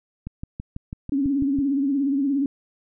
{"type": "click train", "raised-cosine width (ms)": 5, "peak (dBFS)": -19, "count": 9, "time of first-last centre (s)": [0.27, 1.588], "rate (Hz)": 6.07}
{"type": "tone with vibrato", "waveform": "sine", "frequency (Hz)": 277.2, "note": "C#4", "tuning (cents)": 0, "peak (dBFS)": -19, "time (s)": [1.12, 2.46], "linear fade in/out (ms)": 2, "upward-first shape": "sine", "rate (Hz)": 17, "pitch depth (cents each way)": 77}
{"effects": []}